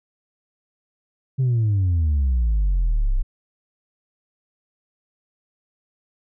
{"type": "exponential sweep", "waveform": "sine", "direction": "down", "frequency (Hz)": [135.2, 30.55], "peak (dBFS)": -14, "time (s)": [1.38, 3.23], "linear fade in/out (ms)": 20, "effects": ["tanh soft clip ceiling -15 dBFS"]}